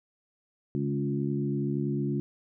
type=harmonic tone with a mistuned harmonic; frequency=70.6 Hz; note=C#2; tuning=32 cents sharp; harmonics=2 / 3 / 4 / 5; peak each=-30 / -32 / -33 / -34 dBFS; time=0.75-2.2 s; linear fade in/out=0 ms; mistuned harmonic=3; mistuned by=-16 cents; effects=none